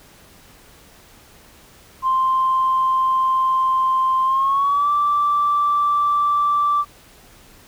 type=tone with pitch glide; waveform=sine; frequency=1046.5 to 1167.9 Hz; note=C6 to D6; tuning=0 to -10 cents; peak=-14 dBFS; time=2.02-6.85 s; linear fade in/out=50 ms; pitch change=+190 cents; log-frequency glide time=4.24-4.9 s; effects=tanh soft clip ceiling -10 dBFS + pink hiss -48 dBFS RMS until 7.67 s